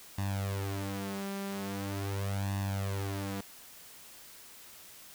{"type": "tone with flanger", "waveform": "sawtooth", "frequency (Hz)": 98.6, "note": "G2", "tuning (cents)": 11, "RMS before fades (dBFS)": -35, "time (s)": [0.18, 3.41], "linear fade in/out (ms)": 5, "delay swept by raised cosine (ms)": [1.1, 5.1], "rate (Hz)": 0.42, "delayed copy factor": 1, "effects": ["white hiss -52 dBFS RMS until 5.14 s"]}